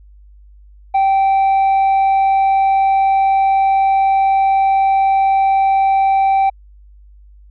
sine tone with tanh clipping, 778 Hz, G5, 13 cents flat, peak -11 dBFS, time 0.94-6.5 s, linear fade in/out 10 ms, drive 3 dB, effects added 50 Hz sine -40 dBFS peak until 7.5 s

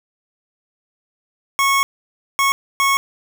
25% pulse tone bursts at uneven times, 1100 Hz, C#6, 14 cents flat, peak -10 dBFS, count 3, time 1.59-1.83 / 2.39-2.52 / 2.8-2.97 s, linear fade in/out 0 ms, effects none

